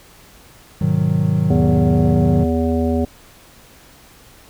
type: chord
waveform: triangle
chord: G# minor seventh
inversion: none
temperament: equal with one note detuned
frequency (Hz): 103.83 / 126.58 / 155.56 / 185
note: G#2 / B2 / D#3 / F#3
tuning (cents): 0 / +43 / 0 / 0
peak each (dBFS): -19 / -21 / -15 / -18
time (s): 0.81-2.44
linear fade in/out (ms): 5
type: harmonic tone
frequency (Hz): 81.7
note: E2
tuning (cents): -15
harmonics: 1 / 3 / 5 / 7 / 9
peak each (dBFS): -20 / -18 / -23 / -25 / -29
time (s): 1.5-3.05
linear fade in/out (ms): 5
effects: pink hiss -46 dBFS RMS until 4.49 s